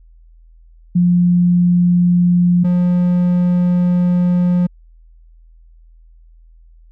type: tone pair in turn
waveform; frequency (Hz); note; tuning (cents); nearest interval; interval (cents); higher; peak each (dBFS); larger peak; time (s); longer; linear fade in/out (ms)
sine / triangle; 176.3 / 177.63; F3 / F3; +17 / +30; unison; 13; second; -9; neither; 0.95-2.64 / 2.64-4.67; second; 10
effects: added 41 Hz sine -42 dBFS peak until 6.91 s